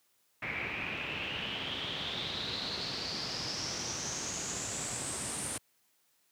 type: noise with low-pass filter sweep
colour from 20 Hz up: pink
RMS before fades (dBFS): -37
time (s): 0.42-5.58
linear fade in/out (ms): 5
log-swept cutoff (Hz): 2200 to 9400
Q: 7
effects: white hiss -72 dBFS RMS until 6.31 s + high-pass 100 Hz 12 dB/octave